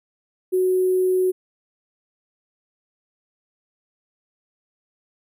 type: tone with sample-and-hold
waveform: sine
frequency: 370 Hz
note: F#4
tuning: in tune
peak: -16 dBFS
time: 0.52-1.32 s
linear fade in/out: 20 ms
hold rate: 11025 Hz
effects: none